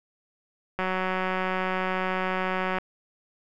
click train, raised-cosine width 0.5 ms, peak -13 dBFS, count 372, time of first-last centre 0.79-2.785 s, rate 186 Hz, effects none

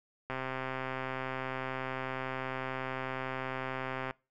click train, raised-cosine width 0.5 ms, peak -21 dBFS, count 500, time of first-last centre 0.3-4.109 s, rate 131 Hz, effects noise-tail reverb RT60 0.3 s tail -24 dB re dry

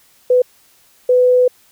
sine tone bursts at uneven times, 499.8 Hz, B4, 21 cents sharp, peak -8 dBFS, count 2, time 0.3-0.42 / 1.09-1.48 s, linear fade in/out 5 ms, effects white hiss -52 dBFS RMS until 1.71 s

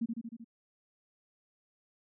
sine tone with echo, 230.3 Hz, A#3, 21 cents flat, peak -29 dBFS, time 0.01-0.06 s, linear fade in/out 10 ms, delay 77 ms, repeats 5, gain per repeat -3 dB, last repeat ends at 0.445 s, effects none

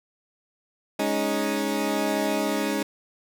20% pulse chord, Ab suspended fourth, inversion none, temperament equal, 207.7 / 277.2 / 311.1 Hz, Ab3 / Db4 / Eb4, 0 / 0 / 0 cents, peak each -23 dBFS, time 0.99-2.83 s, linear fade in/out 5 ms, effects none

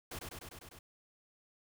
pink noise with echo, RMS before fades -43 dBFS, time 0.11-0.19 s, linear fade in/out 5 ms, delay 100 ms, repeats 6, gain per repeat -2 dB, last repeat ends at 0.79 s, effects none

